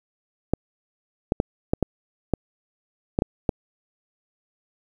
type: clicks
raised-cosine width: 2 ms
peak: -6 dBFS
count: 9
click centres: 0.536 / 1.321 / 1.401 / 1.735 / 1.827 / 2.337 / 3.189 / 3.221 / 3.492 s
effects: 8-bit